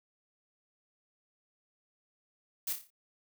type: noise with echo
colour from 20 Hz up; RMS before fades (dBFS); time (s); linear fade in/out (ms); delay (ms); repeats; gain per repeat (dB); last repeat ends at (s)
blue; -34; 2.67-2.73; 5; 29; 6; -6; 2.904
effects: none